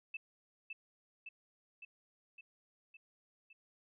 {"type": "tone with echo", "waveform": "sine", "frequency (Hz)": 2637, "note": "E7", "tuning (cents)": 0, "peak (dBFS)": -39, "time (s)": [0.14, 0.17], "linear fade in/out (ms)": 5, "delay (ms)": 560, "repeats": 6, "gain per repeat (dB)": -3, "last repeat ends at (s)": 3.53, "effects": []}